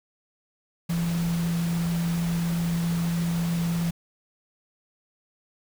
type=tone in noise; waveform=sine; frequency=169.4 Hz; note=E3; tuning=48 cents sharp; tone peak=-23 dBFS; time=0.89-3.91 s; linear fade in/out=10 ms; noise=pink; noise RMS=-37 dBFS; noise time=0.89-3.91 s; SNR=+11 dB; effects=none